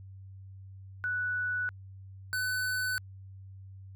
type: tone pair in turn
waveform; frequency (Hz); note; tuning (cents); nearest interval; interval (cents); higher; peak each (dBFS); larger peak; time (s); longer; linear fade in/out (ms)
sine / square; 1480 / 1503.3; F#6 / F#6; 0 / +27; unison; 27; second; -29 / -30; first; 1.04-1.69 / 2.33-2.98; neither; 0
effects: added 96 Hz sine -45 dBFS peak until 3.95 s